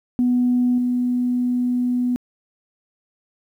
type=tone with level steps; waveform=sine; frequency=246.9 Hz; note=B3; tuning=in tune; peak=-14 / -17 dBFS; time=0.19-2.16 s; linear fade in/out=0 ms; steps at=0.78 s; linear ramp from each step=2 ms; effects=tanh soft clip ceiling -10 dBFS + 9-bit